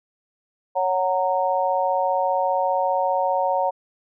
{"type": "harmonic tone", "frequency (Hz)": 185, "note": "F#3", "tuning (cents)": 0, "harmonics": [3, 4, 5], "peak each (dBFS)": [-23, -23, -23], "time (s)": [0.75, 3.71], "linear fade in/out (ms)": 20, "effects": []}